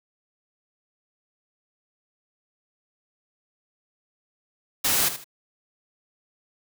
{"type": "noise with echo", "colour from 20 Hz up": "white", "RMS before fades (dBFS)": -22, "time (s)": [4.84, 5.09], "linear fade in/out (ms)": 10, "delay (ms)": 77, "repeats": 2, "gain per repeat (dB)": -11, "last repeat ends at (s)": 5.244, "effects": []}